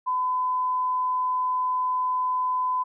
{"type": "tone", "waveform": "sine", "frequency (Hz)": 1010, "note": "B5", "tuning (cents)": 39, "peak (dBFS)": -22, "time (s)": [0.06, 2.84], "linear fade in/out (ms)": 20, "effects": []}